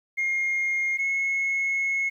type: tone pair in turn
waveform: sine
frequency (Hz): 2133 / 2178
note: C7 / C#7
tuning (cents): +33 / -31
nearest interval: unison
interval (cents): 36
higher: second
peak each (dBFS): -21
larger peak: neither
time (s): 0.17-0.98 / 0.98-2.1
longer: second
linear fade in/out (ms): 20
effects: tanh soft clip ceiling -20 dBFS + 10-bit